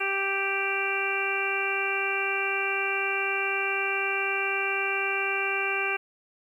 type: harmonic tone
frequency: 392 Hz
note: G4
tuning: in tune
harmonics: 1 / 2 / 3 / 4 / 5 / 6 / 7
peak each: -33 / -35 / -35 / -32 / -40 / -29 / -32 dBFS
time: 0-5.97 s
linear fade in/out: 10 ms
effects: 10-bit